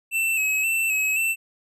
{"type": "tone with vibrato", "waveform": "square", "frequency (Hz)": 2618, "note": "E7", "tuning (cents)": -13, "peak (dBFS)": -21, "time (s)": [0.11, 1.36], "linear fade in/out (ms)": 50, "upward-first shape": "square", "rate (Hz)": 1.9, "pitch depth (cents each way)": 38, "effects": []}